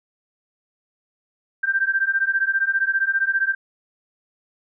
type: beating tone pair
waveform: sine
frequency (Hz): 1568 / 1583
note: G6 / G6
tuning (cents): 0 / +17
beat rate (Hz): 15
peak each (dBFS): -21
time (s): 1.63-3.55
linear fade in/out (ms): 10
effects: none